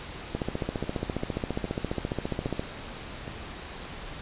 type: two click trains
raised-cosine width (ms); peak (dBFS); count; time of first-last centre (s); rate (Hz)
2; -23 / -15; 4 / 34; 0.84-3.279 / 0.35-2.595; 1.23 / 14.7
effects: pink hiss -40 dBFS RMS until 4.21 s + resampled to 8000 Hz